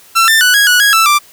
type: tone with pitch steps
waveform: sawtooth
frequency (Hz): 1345 / 1787 / 1484 / 1652 / 1469 / 1654 / 1325 / 1179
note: E6 / A6 / F#6 / G#6 / F#6 / G#6 / E6 / D6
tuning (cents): +34 / +26 / +5 / -10 / -13 / -8 / +9 / +6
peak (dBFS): -3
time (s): 0.15-1.19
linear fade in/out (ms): 20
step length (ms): 130
effects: white hiss -42 dBFS RMS until 1.32 s